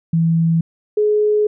sine tone pair in turn, 164.81 / 421.6 Hz, E3 / G#4, 0 / +26 cents, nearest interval octave + major third, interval 1626 cents, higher second, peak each -12 dBFS, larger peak neither, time 0.13-0.61 / 0.97-1.47 s, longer second, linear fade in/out 5 ms, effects none

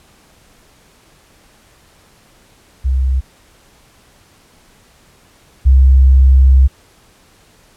sine tone pair in turn, 65.41 / 65.98 Hz, C2 / C2, 0 / +15 cents, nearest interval unison, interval 15 cents, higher second, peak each -11 / -4 dBFS, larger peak second, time 2.84-3.21 / 5.65-6.68 s, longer second, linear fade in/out 20 ms, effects pink hiss -49 dBFS RMS until 7.76 s + low-pass 12000 Hz 12 dB/octave

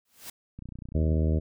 white noise with exponential growth, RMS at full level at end -37 dBFS, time 0.05-0.3 s, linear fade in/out 5 ms, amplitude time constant 53 ms
click train, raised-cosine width 5 ms, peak -28 dBFS, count 18, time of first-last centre 0.59-1.153 s, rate 30.2 Hz
harmonic tone, 78.7 Hz, D#2, 20 cents sharp, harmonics 1 / 2 / 3 / 4 / 5 / 6 / 7 / 8, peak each -23 / -29 / -33 / -35 / -37 / -39 / -40 / -41 dBFS, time 0.94-1.4 s, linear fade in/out 20 ms
effects none

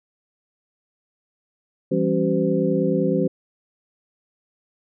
sine tone cluster, 167.1 / 196.8 / 272.7 / 378.4 / 509 Hz, E3 / G3 / C#4 / F#4 / C5, +24 / +7 / -28 / +39 / -48 cents, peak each -24 dBFS, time 1.91-3.28 s, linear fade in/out 10 ms, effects none

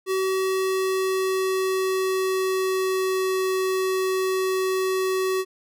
square tone with pitch glide, 379.5 to 376.7 Hz, F#4 to F#4, +44 to +31 cents, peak -22 dBFS, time 0.06-5.45 s, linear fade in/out 50 ms, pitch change -13 cents, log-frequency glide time 0.29-3.34 s, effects none

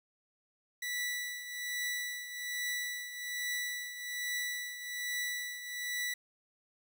sawtooth tone with tremolo, 1963 Hz, B6, 11 cents flat, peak -29 dBFS, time 0.82-6.14 s, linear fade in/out 5 ms, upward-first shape triangle, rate 1.2 Hz, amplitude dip 70%, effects 11-bit

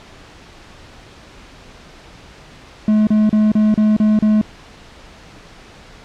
triangle tone bursts, 213.8 Hz, A3, 49 cents flat, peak -8 dBFS, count 7, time 2.88-4.414 s, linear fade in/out 2 ms, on 190 ms, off 34 ms, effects pink hiss -41 dBFS RMS until 6.04 s + low-pass 5000 Hz 12 dB/octave

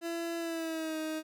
30% pulse tone with pitch glide, 336.1 to 313.6 Hz, E4 to D#4, +34 to +14 cents, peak -31 dBFS, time 0.01-1.23 s, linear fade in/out 50 ms, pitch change -120 cents, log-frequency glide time 0.38-0.98 s, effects none

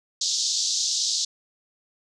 white band-pass noise, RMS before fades -25 dBFS, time 0.21-1.25 s, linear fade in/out 5 ms, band 3700 to 6800 Hz, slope 48 dB/octave, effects none

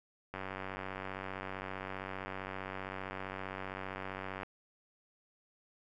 click train, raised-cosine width 0.5 ms, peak -25 dBFS, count 391, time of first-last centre 0.34-4.432 s, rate 95.3 Hz, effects none

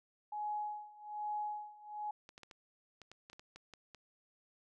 sine tone with tremolo, 840 Hz, G#5, 19 cents sharp, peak -35 dBFS, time 0.32-2.11 s, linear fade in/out 5 ms, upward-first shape sine, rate 1.2 Hz, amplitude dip 90%
clicks, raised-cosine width 0.2 ms, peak -35 dBFS, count 12, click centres 2.291 / 2.379 / 2.433 / 2.512 / 3.017 / 3.116 / 3.299 / 3.331 / 3.395 / 3.56 / 3.737 / 3.947 s
effects none

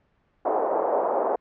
pink band-pass noise, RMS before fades -24 dBFS, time 0.45-1.36 s, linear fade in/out 5 ms, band 470 to 830 Hz, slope 24 dB/octave, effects pink hiss -67 dBFS RMS until 1.4 s + low-pass 2000 Hz 12 dB/octave

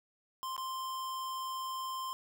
square tone with dropouts, 1046.5 Hz, C6, in tune, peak -37 dBFS, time 0.43-2.13 s, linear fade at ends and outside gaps 0 ms, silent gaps 0.565-0.579 s, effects none

